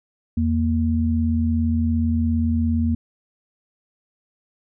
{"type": "tone pair together", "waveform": "sine", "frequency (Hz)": [83.47, 233.1], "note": ["E2", "A#3"], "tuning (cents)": [22, 0], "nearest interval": "octave + tritone", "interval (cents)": 1778, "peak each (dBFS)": -20, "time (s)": [0.37, 2.95], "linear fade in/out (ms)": 5, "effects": []}